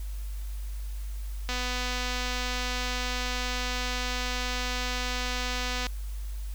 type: click train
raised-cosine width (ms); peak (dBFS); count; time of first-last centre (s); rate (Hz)
0.2; -15; 1091; 1.49-5.868; 249
effects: added 50 Hz sine -32 dBFS peak until 6.54 s + white hiss -52 dBFS RMS until 6.54 s